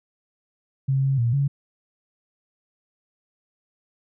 sine tone with pitch steps, 134.9 / 135.8 / 117.9 / 139.9 Hz, C#3 / C#3 / A#2 / C#3, -47 / -35 / +20 / +16 cents, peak -18 dBFS, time 0.88-1.48 s, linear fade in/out 10 ms, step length 150 ms, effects none

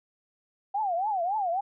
sine tone with vibrato, 767 Hz, G5, 38 cents flat, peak -25 dBFS, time 0.74-1.61 s, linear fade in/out 10 ms, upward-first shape triangle, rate 3.6 Hz, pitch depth 260 cents each way, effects none

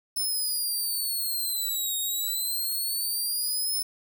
5% pulse exponential two-way sweep, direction down then up, 5274 to 3729 to 5274 Hz, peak -20 dBFS, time 0.16-3.83 s, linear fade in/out 10 ms, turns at 1.98 s, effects none

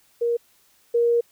sine tone pair in turn, 471.4 / 471.4 Hz, A#4 / A#4, +19 / +19 cents, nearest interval unison, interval 0 cents, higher neither, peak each -19 / -16 dBFS, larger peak second, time 0.21-0.37 / 0.94-1.21 s, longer second, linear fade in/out 10 ms, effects white hiss -60 dBFS RMS until 1.31 s

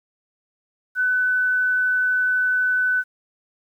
sine tone, 1502 Hz, F#6, 26 cents sharp, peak -17 dBFS, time 0.95-3.04 s, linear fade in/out 50 ms, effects 9-bit

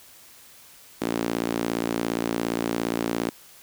sawtooth tone with high-pass filter, 57.3 Hz, A#1, 29 cents flat, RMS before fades -27 dBFS, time 1.01-3.3 s, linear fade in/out 10 ms, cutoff 280 Hz, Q 2, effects white hiss -50 dBFS RMS until 3.62 s

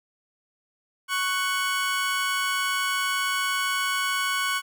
25% pulse tone pair together, 1108.7 / 1490.7 Hz, C#6 / F#6, 0 / +12 cents, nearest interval perfect fourth, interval 512 cents, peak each -23 dBFS, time 1.08-4.62 s, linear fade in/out 50 ms, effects none

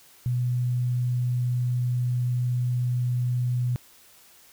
sine tone, 123.47 Hz, B2, in tune, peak -22 dBFS, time 0.26-3.76 s, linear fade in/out 0 ms, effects white hiss -54 dBFS RMS until 4.52 s

